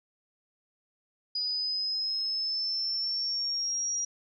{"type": "exponential sweep", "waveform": "sine", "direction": "up", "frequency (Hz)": [4928, 5720], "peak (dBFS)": -28, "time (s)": [1.35, 4.05], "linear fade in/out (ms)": 5, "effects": []}